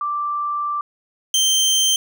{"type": "tone pair in turn", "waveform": ["sine", "25% pulse"], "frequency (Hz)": [1174.7, 3131], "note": ["D6", "G7"], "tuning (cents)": [0, -3], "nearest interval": "octave + perfect fourth", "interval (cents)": 1697, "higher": "second", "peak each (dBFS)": [-20, -11], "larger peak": "second", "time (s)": [[0.01, 0.81], [1.34, 1.96]], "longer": "first", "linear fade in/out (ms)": 2, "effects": []}